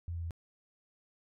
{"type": "tone with pitch steps", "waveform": "sine", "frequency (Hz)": [85.3, 84.42, 83.54], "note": ["F2", "E2", "E2"], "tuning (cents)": [-40, 42, 24], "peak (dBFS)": -35, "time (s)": [0.08, 0.308], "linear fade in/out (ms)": 0, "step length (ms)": 76, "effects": []}